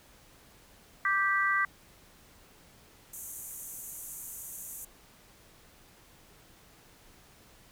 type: harmonic tone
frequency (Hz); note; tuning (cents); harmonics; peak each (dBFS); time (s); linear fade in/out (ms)
392; G4; 0; 3 / 4 / 5; -29 / -29 / -29; 1.05-1.65; 2
type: band-pass noise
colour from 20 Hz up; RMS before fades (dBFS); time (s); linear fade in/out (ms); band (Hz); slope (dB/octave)
white; -43; 3.13-4.85; 5; 6200 to 15000; 96
effects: pink hiss -58 dBFS RMS until 7.71 s